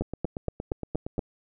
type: two click trains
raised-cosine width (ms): 2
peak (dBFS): -14 / -19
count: 6 / 11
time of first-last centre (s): 0.01-1.192 / 0.02-1.181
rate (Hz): 4.23 / 8.61
effects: none